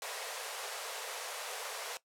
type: high-pass noise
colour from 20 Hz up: pink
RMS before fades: -41 dBFS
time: 0.02-1.97 s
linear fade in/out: 0 ms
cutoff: 430 Hz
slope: 96 dB/octave
effects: noise-tail reverb RT60 0.1 s tail -17 dB re dry + low-pass 12000 Hz 12 dB/octave